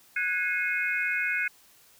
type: tone cluster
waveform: sine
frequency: 1476 / 1652 / 2159 / 2500 Hz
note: F#6 / G#6 / C#7 / D#7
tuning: -5 / -10 / -46 / +8 cents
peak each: -31 / -32 / -29 / -32 dBFS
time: 0.16-1.48 s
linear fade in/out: 5 ms
effects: white hiss -58 dBFS RMS until 1.99 s